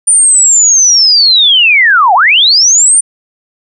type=linear two-way sweep; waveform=sine; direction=down then up; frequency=9230 to 691 to 9230 Hz; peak=-3 dBFS; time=0.07-3.01 s; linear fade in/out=10 ms; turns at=2.14 s; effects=none